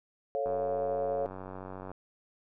sine chord, A augmented, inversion none, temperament equal, 440 / 554.4 / 698.5 Hz, A4 / C#5 / E#5, 0 / 0 / 0 cents, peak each -35 / -31 / -35 dBFS, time 0.35-1.26 s, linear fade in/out 0 ms
click train, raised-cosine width 1 ms, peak -28 dBFS, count 138, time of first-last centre 0.46-1.916 s, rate 94.1 Hz
effects none

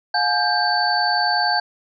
sine tone cluster, 716 / 847 / 1586 / 4516 Hz, F5 / G#5 / G6 / C#8, +43 / +34 / +20 / +31 cents, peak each -22 dBFS, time 0.14-1.6 s, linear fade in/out 5 ms, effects none

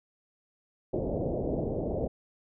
white low-pass noise, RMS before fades -31 dBFS, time 0.93-2.08 s, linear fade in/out 10 ms, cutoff 640 Hz, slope 48 dB/octave, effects none

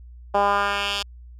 10% pulse tone with band-pass filter sweep, 201.5 Hz, G3, 48 cents sharp, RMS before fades -22 dBFS, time 0.34-1.03 s, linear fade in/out 10 ms, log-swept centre 720 to 4100 Hz, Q 1.8, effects added 60 Hz sine -40 dBFS peak until 1.39 s

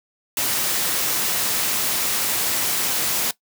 white noise, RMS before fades -22 dBFS, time 0.37-3.31 s, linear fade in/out 2 ms, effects noise-tail reverb RT60 0.1 s tail -18 dB re dry + high-pass 100 Hz 12 dB/octave

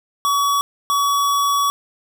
square tone pair in turn, 1132 / 1132 Hz, C#6 / C#6, +36 / +36 cents, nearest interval unison, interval 0 cents, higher neither, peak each -16 / -16 dBFS, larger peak neither, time 0.25-0.61 / 0.9-1.7 s, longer second, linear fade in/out 0 ms, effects none

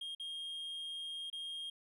triangle tone with dropouts, 3232 Hz, G#7, 48 cents flat, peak -39 dBFS, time 0.01-1.7 s, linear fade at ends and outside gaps 5 ms, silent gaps 0.15-0.197 / 1.301-1.327 s, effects none

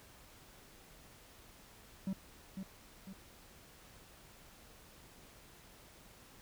triangle tone with echo, 191.9 Hz, G3, 37 cents flat, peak -32 dBFS, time 2.07-2.13 s, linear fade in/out 2 ms, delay 500 ms, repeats 2, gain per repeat -6 dB, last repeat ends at 3.13 s, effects pink hiss -59 dBFS RMS until 6.41 s

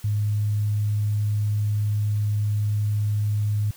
sine tone, 104.7 Hz, G#2, 15 cents sharp, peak -20 dBFS, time 0.04-3.71 s, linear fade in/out 5 ms, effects white hiss -49 dBFS RMS until 3.76 s

